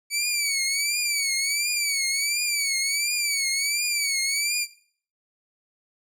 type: tone with vibrato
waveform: 15% pulse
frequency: 2281 Hz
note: C#7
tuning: 49 cents sharp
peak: -16 dBFS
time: 0.1-4.67 s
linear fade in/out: 50 ms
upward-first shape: triangle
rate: 1.4 Hz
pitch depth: 120 cents each way
effects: noise-tail reverb RT60 0.5 s tail -17 dB re dry